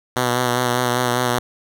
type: tone with vibrato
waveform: 5% pulse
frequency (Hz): 123.47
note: B2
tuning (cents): 0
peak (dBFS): -6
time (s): 0.16-1.39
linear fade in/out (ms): 5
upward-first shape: sine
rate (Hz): 5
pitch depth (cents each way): 33
effects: none